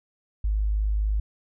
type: tone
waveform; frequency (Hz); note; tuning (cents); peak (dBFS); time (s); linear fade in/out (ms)
sine; 52; G#1; +3; -21; 0.44-1.2; 5
effects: none